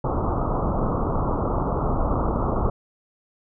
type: low-pass noise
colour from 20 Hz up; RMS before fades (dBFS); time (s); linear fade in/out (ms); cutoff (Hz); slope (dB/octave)
pink; -23; 0.04-2.7; 5; 1300; 96
effects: none